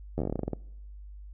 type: slowing click train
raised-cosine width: 2 ms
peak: -17 dBFS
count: 14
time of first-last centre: 0.18-0.533 s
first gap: 11 ms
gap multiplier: 1.14
effects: noise-tail reverb RT60 0.9 s tail -25 dB re dry + added 50 Hz sine -42 dBFS peak until 1.33 s